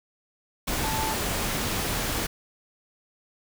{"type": "tone in noise", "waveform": "sine", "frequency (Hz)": 879, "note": "A5", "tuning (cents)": -2, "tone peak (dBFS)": -29, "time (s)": [0.83, 1.14], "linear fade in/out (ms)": 10, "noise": "pink", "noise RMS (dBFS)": -28, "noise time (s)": [0.67, 2.27], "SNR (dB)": -4, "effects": []}